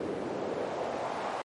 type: noise with band-pass filter sweep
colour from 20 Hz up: pink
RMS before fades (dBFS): -34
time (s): 0-1.42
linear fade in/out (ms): 5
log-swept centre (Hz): 380 to 820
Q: 1.9
effects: high-pass 100 Hz 12 dB/octave + MP3 48 kbps